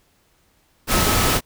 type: tone in noise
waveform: sine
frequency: 1288 Hz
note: E6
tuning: 41 cents flat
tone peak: -26 dBFS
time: 0.88-1.39 s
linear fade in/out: 50 ms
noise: pink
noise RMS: -18 dBFS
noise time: 0.87-1.41 s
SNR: -11 dB
effects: pink hiss -61 dBFS RMS until 1.45 s